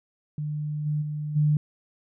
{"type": "tone with level steps", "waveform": "sine", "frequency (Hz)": 150, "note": "D3", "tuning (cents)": 37, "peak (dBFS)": [-27, -23, -28, -18], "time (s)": [0.38, 1.57], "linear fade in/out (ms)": 2, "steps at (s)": [0.85, 1.01, 1.35], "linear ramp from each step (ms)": 20, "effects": []}